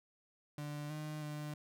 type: tone with pitch steps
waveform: 35% pulse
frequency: 147.5 / 152.6 / 149.9 Hz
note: D3 / D#3 / D3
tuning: +8 / -33 / +36 cents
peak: -39 dBFS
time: 0.58-1.54 s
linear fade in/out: 2 ms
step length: 320 ms
effects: none